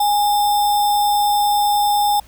sine tone with sample-and-hold, 824 Hz, G#5, 14 cents flat, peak -13 dBFS, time 0-2.2 s, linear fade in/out 5 ms, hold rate 4410 Hz, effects added 58 Hz sine -45 dBFS peak until 2.27 s + pink hiss -49 dBFS RMS until 2.27 s

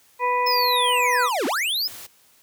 harmonic tone, 493.9 Hz, B4, in tune, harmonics 1 / 2 / 4 / 5, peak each -26 / -20 / -30 / -31 dBFS, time 0.19-1.3 s, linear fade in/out 50 ms
square linear two-way sweep, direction down then up, 5274 to 233.1 to 5274 Hz, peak -22 dBFS, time 0.46-1.88 s, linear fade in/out 10 ms, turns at 1.46 s
white noise, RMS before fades -39 dBFS, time 1.87-2.07 s, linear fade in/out 10 ms
effects white hiss -57 dBFS RMS until 2.42 s + high-pass 60 Hz 12 dB/octave

